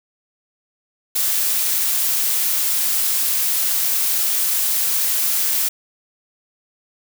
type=noise; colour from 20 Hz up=blue; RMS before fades=-19 dBFS; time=1.15-5.69 s; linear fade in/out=10 ms; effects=none